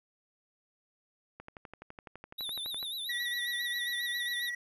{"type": "click train", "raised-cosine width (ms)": 0.5, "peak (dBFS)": -30, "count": 18, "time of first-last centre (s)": [1.4, 2.829], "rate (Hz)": 11.9}
{"type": "tone with vibrato", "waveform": "square", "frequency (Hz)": 3729, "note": "A#7", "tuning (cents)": 0, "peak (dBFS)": -36, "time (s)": [2.38, 4.5], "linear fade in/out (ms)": 10, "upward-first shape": "sine", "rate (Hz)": 7.4, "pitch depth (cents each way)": 110}
{"type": "tone with tremolo", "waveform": "triangle", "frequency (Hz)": 1931, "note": "B6", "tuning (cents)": -39, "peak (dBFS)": -31, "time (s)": [3.09, 4.55], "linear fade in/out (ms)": 5, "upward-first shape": "square", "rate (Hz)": 18, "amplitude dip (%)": 25}
{"effects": []}